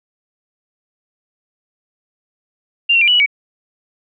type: tone with pitch steps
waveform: sine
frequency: 2786 / 2727 / 2378 / 2951 / 2933 / 2263 Hz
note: F7 / F7 / D7 / F#7 / F#7 / C#7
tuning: -5 / -42 / +21 / -5 / -16 / +35 cents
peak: -9 dBFS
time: 2.89-3.262 s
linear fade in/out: 10 ms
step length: 62 ms
effects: none